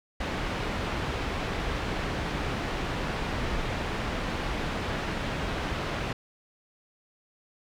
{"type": "low-pass noise", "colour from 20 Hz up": "pink", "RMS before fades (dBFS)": -31, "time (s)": [0.2, 6.13], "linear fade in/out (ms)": 5, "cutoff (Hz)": 3000, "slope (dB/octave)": 12, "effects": []}